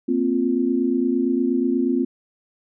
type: chord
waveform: sine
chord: Bb suspended second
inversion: none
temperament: equal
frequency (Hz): 233.1 / 261.6 / 349.2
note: Bb3 / C4 / F4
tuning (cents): 0 / 0 / 0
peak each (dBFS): -24 / -20 / -23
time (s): 0.08-2.05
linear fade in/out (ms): 10
effects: none